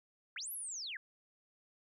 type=linear two-way sweep; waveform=sine; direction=up then down; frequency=1265 to 11840 to 1536 Hz; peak=-40 dBFS; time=0.36-0.97 s; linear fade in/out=2 ms; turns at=0.52 s; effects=13-bit